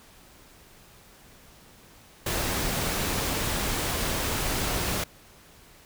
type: noise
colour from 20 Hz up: pink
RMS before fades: -28 dBFS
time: 2.26-5.04 s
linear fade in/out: 5 ms
effects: pink hiss -53 dBFS RMS until 5.85 s